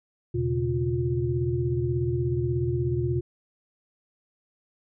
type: tone cluster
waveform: sine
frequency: 80.2 / 122 / 138.6 / 353.8 Hz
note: E2 / B2 / C#3 / F4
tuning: -47 / -21 / 0 / +23 cents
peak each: -32 / -26 / -32 / -28 dBFS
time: 0.34-3.21 s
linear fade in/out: 10 ms
effects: none